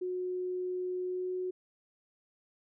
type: tone with pitch glide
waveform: sine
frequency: 364.6 to 367.1 Hz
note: F#4 to F#4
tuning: -25 to -14 cents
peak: -32 dBFS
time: 0.01-1.51 s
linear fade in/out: 10 ms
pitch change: +11 cents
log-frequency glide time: 1.05-1.32 s
effects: none